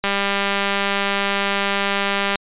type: click train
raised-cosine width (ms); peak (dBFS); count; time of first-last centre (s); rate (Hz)
0.3; -4; 462; 0.04-2.357; 199
effects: resampled to 8000 Hz